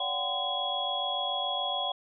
sine tone cluster, 573 / 727 / 774 / 1024 / 3335 Hz, D5 / F#5 / G5 / C6 / G#7, -43 / -31 / -22 / -38 / +7 cents, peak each -38 / -35 / -36 / -38 / -31 dBFS, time 0-1.92 s, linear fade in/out 5 ms, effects none

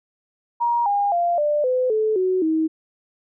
sine tone with pitch steps, 947 / 810.2 / 693.2 / 593.1 / 507.5 / 434.2 / 371.5 / 317.9 Hz, A#5 / G#5 / F5 / D5 / B4 / A4 / F#4 / D#4, +27 / -43 / -13 / +17 / +47 / -23 / +7 / +37 cents, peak -17 dBFS, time 0.6-2.68 s, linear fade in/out 20 ms, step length 260 ms, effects none

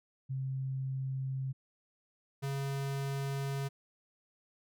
sine / square tone pair in turn, 132.9 / 138 Hz, C3 / C#3, +27 / -7 cents, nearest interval minor second, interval 66 cents, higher second, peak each -33 / -34 dBFS, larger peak first, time 0.29-1.53 / 2.42-3.69 s, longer second, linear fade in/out 20 ms, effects none

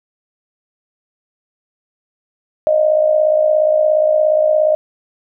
sine tone with amplitude modulation, 618 Hz, D#5, 12 cents flat, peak -7 dBFS, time 2.67-4.75 s, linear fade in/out 0 ms, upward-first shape sine, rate 57.1 Hz, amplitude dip 65%, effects none

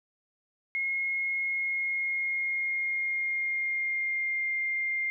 sine tone with pitch glide, 2158 to 2109 Hz, C#7 to C7, -47 to +13 cents, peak -27 dBFS, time 0.75-5.1 s, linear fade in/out 0 ms, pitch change -40 cents, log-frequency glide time 1.45-4.54 s, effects none

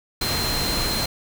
sine tone in noise, 4140 Hz, C8, 19 cents flat, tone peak -26 dBFS, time 0.21-1.06 s, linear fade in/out 5 ms, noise pink, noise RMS -25 dBFS, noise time 0.21-1.06 s, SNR -4 dB, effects none

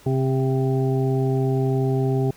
harmonic tone with a mistuned harmonic, 132.4 Hz, C3, 21 cents sharp, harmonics 1 / 2 / 3 / 5 / 6, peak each -20 / -27 / -24 / -35 / -34 dBFS, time 0.06-2.31 s, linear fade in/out 5 ms, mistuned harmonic 6, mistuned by -21 cents, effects pink hiss -50 dBFS RMS until 2.36 s

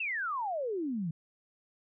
sine exponential sweep, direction down, 2753 to 153.5 Hz, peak -31 dBFS, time 0-1.11 s, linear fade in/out 5 ms, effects none

